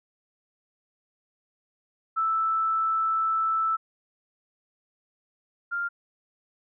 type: tone pair in turn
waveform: sine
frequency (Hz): 1318.5 / 1396.9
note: E6 / F6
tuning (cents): 0 / 0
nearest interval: minor second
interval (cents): 100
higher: second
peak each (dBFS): -22 / -26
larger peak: first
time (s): 2.16-3.77 / 5.71-5.89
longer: first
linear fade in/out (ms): 20
effects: none